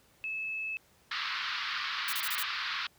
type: tone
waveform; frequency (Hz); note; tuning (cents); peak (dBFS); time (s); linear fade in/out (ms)
sine; 2604; E7; -22; -33; 0.24-0.77; 0
type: band-pass noise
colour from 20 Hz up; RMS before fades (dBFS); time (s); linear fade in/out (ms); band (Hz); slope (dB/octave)
pink; -35; 1.11-2.87; 5; 1100 to 4700; 48
type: noise bursts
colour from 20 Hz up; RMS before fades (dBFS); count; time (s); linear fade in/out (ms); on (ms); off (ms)
blue; -35; 5; 2.08-2.428; 2; 48; 27
effects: pink hiss -64 dBFS RMS until 2.98 s + high-pass 60 Hz 12 dB/octave